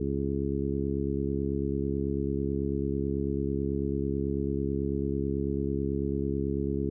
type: harmonic tone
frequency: 69.1 Hz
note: C#2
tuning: 5 cents flat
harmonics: 1 / 2 / 3 / 4 / 5 / 6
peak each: -34 / -34 / -34 / -34 / -34 / -34 dBFS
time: 0-6.9 s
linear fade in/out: 5 ms
effects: none